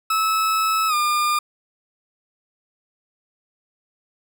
40% pulse tone with pitch glide, 1300 to 1206 Hz, E6 to D6, -24 to +46 cents, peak -17 dBFS, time 0.1-1.39 s, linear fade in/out 5 ms, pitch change -130 cents, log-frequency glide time 0.88-0.94 s, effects none

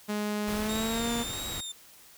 sawtooth tone with pitch glide, 209.1 to 234.7 Hz, G#3 to A#3, +12 to +12 cents, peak -25 dBFS, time 0.08-1.24 s, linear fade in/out 20 ms, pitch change +200 cents, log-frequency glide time 0.53-1.09 s
pink noise, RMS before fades -38 dBFS, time 0.47-1.61 s, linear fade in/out 10 ms
25% pulse tone with vibrato, 3682 Hz, A#7, 22 cents flat, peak -31 dBFS, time 0.69-1.72 s, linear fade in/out 5 ms, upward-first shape sine, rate 1.6 Hz, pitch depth 58 cents each way
effects white hiss -54 dBFS RMS until 2.17 s

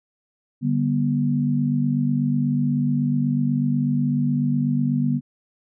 sine tone cluster, 145.7 / 194.2 / 242 Hz, D3 / G3 / B3, -13 / -16 / -35 cents, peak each -22 / -27 / -21 dBFS, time 0.61-5.21 s, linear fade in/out 50 ms, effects none

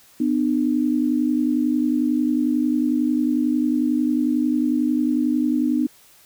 sine tone pair together, 250 / 301.1 Hz, B3 / D4, +21 / +43 cents, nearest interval minor third, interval 322 cents, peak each -20 dBFS, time 0.2-5.87 s, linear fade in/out 5 ms, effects white hiss -52 dBFS RMS until 6.25 s

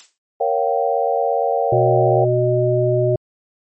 blue noise with exponential decay, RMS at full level -33 dBFS, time 0-0.18 s, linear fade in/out 0 ms, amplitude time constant 38 ms
sine chord, G half-diminished seventh, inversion first, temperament equal with one note detuned, 466.2 / 554.4 / 698.5 / 775.9 Hz, Bb4 / Db5 / F5 / G5, 0 / 0 / 0 / -18 cents, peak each -21 dBFS, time 0.4-2.25 s, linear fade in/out 10 ms
harmonic tone, 123.2 Hz, B2, 4 cents flat, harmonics 1 / 3 / 5, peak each -18 / -18 / -18 dBFS, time 1.72-3.16 s, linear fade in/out 5 ms
effects MP3 32 kbps

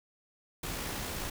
pink noise with amplitude modulation, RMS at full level -36 dBFS, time 0.63-1.3 s, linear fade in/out 5 ms, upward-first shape sine, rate 58.2 Hz, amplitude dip 25%, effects none

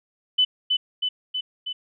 sine tone with echo, 3002 Hz, F#7, 24 cents sharp, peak -15 dBFS, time 0.38-0.45 s, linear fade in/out 10 ms, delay 320 ms, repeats 4, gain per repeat -3 dB, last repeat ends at 1.73 s, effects none

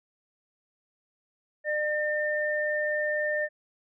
sine tone pair together, 602 / 1806 Hz, D5 / A6, +43 / +45 cents, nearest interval octave + perfect fifth, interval 1902 cents, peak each -28 dBFS, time 1.64-3.49 s, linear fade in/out 50 ms, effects none

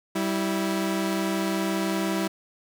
sawtooth tone pair together, 193.7 / 327.6 Hz, G3 / E4, -20 / -11 cents, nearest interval major sixth, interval 909 cents, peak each -23 dBFS, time 0.15-2.28 s, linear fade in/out 10 ms, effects none

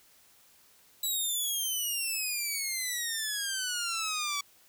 10% pulse exponential sweep, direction down, 3944 to 1135 Hz, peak -22 dBFS, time 1.03-4.41 s, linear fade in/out 5 ms, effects white hiss -61 dBFS RMS until 4.68 s

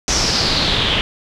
pink noise with low-pass filter sweep, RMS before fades -17 dBFS, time 0.08-1.01 s, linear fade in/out 0 ms, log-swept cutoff 6100 to 3100 Hz, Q 5.4, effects none

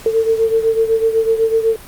sine beating tone pair, 447.2 / 455.2 Hz, A4 / A#4, +28 / -41 cents, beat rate 8 Hz, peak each -13 / -18 dBFS, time 0.06-1.76 s, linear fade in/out 2 ms, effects pink hiss -37 dBFS RMS until 1.87 s + Opus 48 kbps

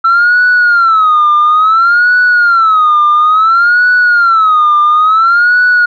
sine tone with vibrato, 1331 Hz, E6, 16 cents sharp, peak -3 dBFS, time 0.04-5.86 s, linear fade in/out 10 ms, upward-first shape sine, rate 0.58 Hz, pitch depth 180 cents each way, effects tanh soft clip ceiling -2 dBFS

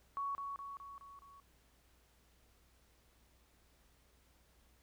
sine tone with echo, 1117 Hz, C#6, 13 cents sharp, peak -36 dBFS, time 0.17-0.35 s, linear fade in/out 0 ms, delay 210 ms, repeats 5, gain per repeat -4 dB, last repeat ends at 1.4 s, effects added 60 Hz sine -70 dBFS peak until 4.82 s + pink hiss -71 dBFS RMS until 4.82 s

